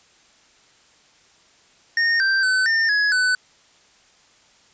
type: tone with pitch steps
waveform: square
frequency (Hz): 1841 / 1567 / 1518 / 1809 / 1678 / 1500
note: A#6 / G6 / F#6 / A6 / G#6 / F#6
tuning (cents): -22 / -1 / +44 / +48 / +17 / +23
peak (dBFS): -17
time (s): 1.97-3.35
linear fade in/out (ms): 2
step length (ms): 230
effects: white hiss -55 dBFS RMS until 4.73 s + resampled to 16000 Hz